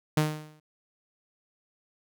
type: tone with exponential decay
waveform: sawtooth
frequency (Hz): 153.3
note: D#3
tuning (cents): -25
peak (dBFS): -16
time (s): 0.17-0.6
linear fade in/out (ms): 5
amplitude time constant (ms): 93
effects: none